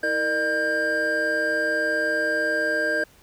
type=tone cluster; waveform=triangle; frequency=323.7 / 463.6 / 605 / 1595 Hz; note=E4 / A#4 / D#5 / G6; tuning=-31 / -10 / -49 / +30 cents; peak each=-30 / -29 / -25 / -21 dBFS; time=0.03-3.04 s; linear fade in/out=5 ms; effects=pink hiss -55 dBFS RMS until 3.22 s